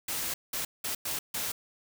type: noise bursts at uneven times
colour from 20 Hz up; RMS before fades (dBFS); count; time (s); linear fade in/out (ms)
white; -33; 5; 0.08-0.34 / 0.53-0.65 / 0.84-0.95 / 1.05-1.19 / 1.34-1.52; 5
effects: none